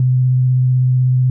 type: tone with vibrato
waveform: sine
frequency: 127.5 Hz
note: C3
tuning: 44 cents flat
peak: -10 dBFS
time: 0-1.3 s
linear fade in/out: 2 ms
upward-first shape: square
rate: 16 Hz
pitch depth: 10 cents each way
effects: none